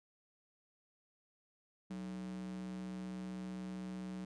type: tone with high-pass filter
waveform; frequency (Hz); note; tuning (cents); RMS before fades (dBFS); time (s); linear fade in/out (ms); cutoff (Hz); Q
square; 62.2; B1; +13; -44; 1.9-4.25; 5; 210; 8
effects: resampled to 22050 Hz